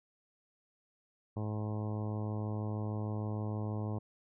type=harmonic tone; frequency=106.4 Hz; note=G#2; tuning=42 cents sharp; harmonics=1 / 2 / 3 / 4 / 5 / 6 / 7 / 8 / 9 / 10; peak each=-35 / -41 / -45 / -47 / -49 / -51 / -52 / -53 / -54 / -55 dBFS; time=1.36-3.99 s; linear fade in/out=10 ms; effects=none